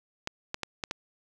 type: clicks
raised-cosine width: 0.2 ms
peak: -14 dBFS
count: 5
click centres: 0.274 / 0.544 / 0.633 / 0.838 / 0.911 s
effects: none